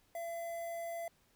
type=tone with notch filter; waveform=square; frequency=676 Hz; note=E5; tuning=43 cents sharp; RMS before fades=-41 dBFS; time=0.15-1.08 s; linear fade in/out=2 ms; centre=4000 Hz; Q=0.56; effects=pink hiss -71 dBFS RMS until 1.35 s